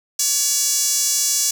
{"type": "tone with high-pass filter", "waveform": "sawtooth", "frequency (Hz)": 567, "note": "C#5", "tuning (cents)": 39, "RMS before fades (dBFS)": -19, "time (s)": [0.19, 1.51], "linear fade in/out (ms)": 5, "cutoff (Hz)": 6300, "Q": 2.9, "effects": []}